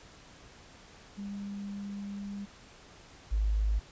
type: tone pair in turn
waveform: sine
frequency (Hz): 201.1 / 52.55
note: G3 / G#1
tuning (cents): +44 / +21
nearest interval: octave + major seventh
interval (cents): 2323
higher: first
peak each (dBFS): -36 / -25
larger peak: second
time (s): 1.17-2.46 / 3.31-3.8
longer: first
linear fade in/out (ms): 20
effects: pink hiss -54 dBFS RMS until 3.91 s + resampled to 16000 Hz